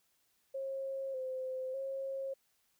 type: tone with pitch steps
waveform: sine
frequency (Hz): 539 / 518 / 540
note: C#5 / C5 / C#5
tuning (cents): -49 / -17 / -45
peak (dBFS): -36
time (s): 0.54-2.34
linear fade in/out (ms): 10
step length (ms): 600
effects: white hiss -75 dBFS RMS until 2.79 s